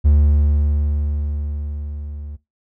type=tone with level ramp; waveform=triangle; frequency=73.42 Hz; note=D2; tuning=in tune; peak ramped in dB=-7 to -27 dBFS; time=0.04-2.37 s; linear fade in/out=20 ms; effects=noise-tail reverb RT60 0.2 s tail -19 dB re dry